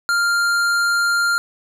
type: tone with hard clipping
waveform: sine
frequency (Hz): 1396.9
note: F6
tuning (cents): 0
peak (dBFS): -17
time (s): 0.09-1.38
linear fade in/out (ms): 0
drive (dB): 13
effects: none